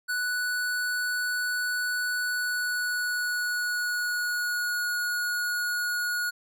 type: tone with pitch glide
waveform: square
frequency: 1480 to 1449.5 Hz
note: F#6 to F#6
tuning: 0 to -36 cents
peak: -27 dBFS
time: 0.08-6.31 s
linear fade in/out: 20 ms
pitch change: -36 cents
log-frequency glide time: 2.23-4.83 s
effects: none